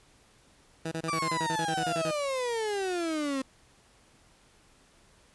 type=tone bursts; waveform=15% pulse; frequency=162.3 Hz; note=E3; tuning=27 cents flat; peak=-25 dBFS; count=14; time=0.85-2.111 s; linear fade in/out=5 ms; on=65 ms; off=27 ms
type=exponential sweep; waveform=35% pulse; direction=down; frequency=1195 to 261.6 Hz; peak=-27 dBFS; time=1.08-3.42 s; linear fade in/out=5 ms
effects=pink hiss -61 dBFS RMS until 5.34 s + resampled to 24000 Hz